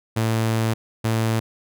sawtooth tone pair in turn, 112.5 / 112.5 Hz, A2 / A2, +39 / +39 cents, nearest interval unison, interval 0 cents, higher neither, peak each -15 dBFS, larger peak neither, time 0.16-0.74 / 1.04-1.4 s, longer first, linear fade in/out 10 ms, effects none

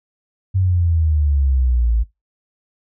sine exponential sweep, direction down, 96.2 to 54.5 Hz, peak -13 dBFS, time 0.54-2.04 s, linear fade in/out 20 ms, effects noise-tail reverb RT60 0.2 s tail -21 dB re dry

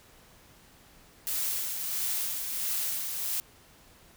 blue noise with tremolo, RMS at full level -30 dBFS, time 1.27-3.4 s, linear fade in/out 0 ms, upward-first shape sine, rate 1.5 Hz, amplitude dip 40%, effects pink hiss -57 dBFS RMS until 4.16 s

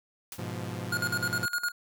white noise with exponential decay, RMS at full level -37 dBFS, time 0.32-0.46 s, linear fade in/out 1 ms, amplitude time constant 30 ms
sawtooth chord, F diminished, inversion first, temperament equal, 103.83 / 123.47 / 174.61 Hz, Ab2 / Cb3 / F3, 0 / 0 / 0 cents, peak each -34 / -34 / -35 dBFS, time 0.38-1.46 s, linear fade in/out 10 ms
square tone with tremolo, 1433 Hz, F6, 44 cents sharp, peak -27 dBFS, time 0.92-1.72 s, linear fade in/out 5 ms, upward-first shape square, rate 9.8 Hz, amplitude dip 80%
effects none

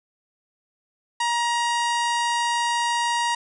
harmonic tone, 946 Hz, A#5, 25 cents sharp, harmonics 1 / 2 / 3 / 4 / 5 / 6 / 7 / 8 / 9 / 10, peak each -22 / -28 / -32 / -34 / -36 / -38 / -39 / -40 / -41 / -42 dBFS, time 1.2-3.35 s, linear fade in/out 5 ms, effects none

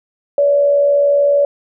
sine tone with frequency modulation, 572 Hz, D5, 46 cents flat, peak -9 dBFS, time 0.38-1.45 s, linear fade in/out 2 ms, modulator 72.9 Hz, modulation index 0.28, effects none

